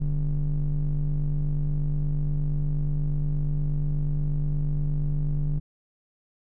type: ring-modulated tone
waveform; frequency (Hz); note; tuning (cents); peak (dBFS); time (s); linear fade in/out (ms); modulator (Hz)
triangle; 62; B1; +7; -17; 0-5.6; 20; 86.2
effects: none